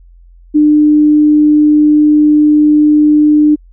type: tone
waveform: sine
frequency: 300.4 Hz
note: D4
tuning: 39 cents sharp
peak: -4 dBFS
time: 0.54-3.56 s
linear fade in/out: 20 ms
effects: added 43 Hz sine -37 dBFS peak until 3.72 s